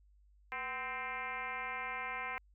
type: tone with frequency modulation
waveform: sine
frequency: 1568 Hz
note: G6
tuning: in tune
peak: -37 dBFS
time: 0.52-2.38 s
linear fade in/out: 0 ms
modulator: 269 Hz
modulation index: 3.2
effects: added 50 Hz sine -62 dBFS peak until 2.54 s